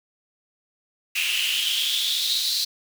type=noise with high-pass filter sweep; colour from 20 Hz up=pink; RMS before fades=-24 dBFS; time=1.15-2.65 s; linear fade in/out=10 ms; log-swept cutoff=2600 to 4300 Hz; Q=7.4; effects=none